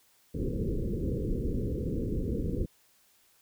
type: low-pass noise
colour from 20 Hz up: pink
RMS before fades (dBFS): -31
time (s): 0.34-2.66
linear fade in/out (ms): 10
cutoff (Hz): 510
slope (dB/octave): 96
effects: white hiss -65 dBFS RMS until 3.41 s